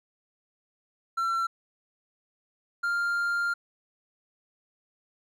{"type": "tone pair in turn", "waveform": "triangle", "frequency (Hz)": [1353, 1397.5], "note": ["E6", "F6"], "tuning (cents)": [45, 1], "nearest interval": "minor second", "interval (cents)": 56, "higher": "second", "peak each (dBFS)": -23, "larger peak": "neither", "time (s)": [[1.17, 1.47], [2.83, 3.54]], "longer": "second", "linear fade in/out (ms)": 10, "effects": []}